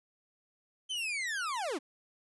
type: linear sweep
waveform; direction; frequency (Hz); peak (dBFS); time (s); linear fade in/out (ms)
40% pulse; down; 3136 to 241.6; -32; 0.89-1.79; 20
effects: resampled to 24000 Hz